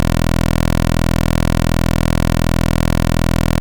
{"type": "tone", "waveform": "10% pulse", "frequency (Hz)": 41.36, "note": "E1", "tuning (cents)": 7, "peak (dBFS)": -4, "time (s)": [0, 3.6], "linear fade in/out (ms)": 0, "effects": []}